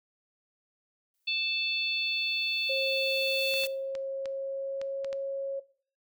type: noise with exponential growth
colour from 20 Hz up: blue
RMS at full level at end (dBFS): -39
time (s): 1.14-3.67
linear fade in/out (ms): 1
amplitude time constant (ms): 550
type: harmonic tone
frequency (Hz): 880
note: A5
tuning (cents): 0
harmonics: 3 / 4 / 5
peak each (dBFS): -30 / -32 / -34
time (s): 1.27-3.66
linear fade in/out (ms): 10
type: tone with pitch glide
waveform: sine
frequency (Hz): 536 to 547.3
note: C5 to C#5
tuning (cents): +42 to -22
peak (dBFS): -30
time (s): 2.69-5.6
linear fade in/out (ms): 10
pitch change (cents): +36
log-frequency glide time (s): 3.21-5.11
type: clicks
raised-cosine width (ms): 0.2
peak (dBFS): -25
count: 7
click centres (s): 3.539 / 3.637 / 3.952 / 4.257 / 4.815 / 5.046 / 5.129
effects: noise-tail reverb RT60 0.5 s tail -20 dB re dry

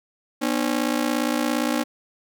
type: ring-modulated tone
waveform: sawtooth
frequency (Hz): 272.9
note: C#4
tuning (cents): -27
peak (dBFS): -14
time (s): 0.41-1.84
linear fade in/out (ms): 20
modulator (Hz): 28.7
effects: none

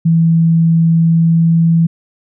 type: tone with pitch glide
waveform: sine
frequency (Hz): 164.81 to 165.76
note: E3 to E3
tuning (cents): 0 to +10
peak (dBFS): -7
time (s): 0.05-1.87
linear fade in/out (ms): 10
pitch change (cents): +10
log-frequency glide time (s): 0.89-1.67
effects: none

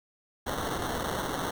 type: noise with sample-and-hold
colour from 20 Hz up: white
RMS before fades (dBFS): -32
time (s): 0.46-1.51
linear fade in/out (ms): 10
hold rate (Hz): 2450
effects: none

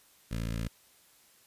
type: tone with notch filter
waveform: 15% pulse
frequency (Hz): 56.3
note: A1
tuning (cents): +40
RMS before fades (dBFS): -34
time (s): 0.31-0.68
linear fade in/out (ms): 5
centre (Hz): 810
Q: 0.86
effects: white hiss -62 dBFS RMS until 1.46 s + resampled to 32000 Hz

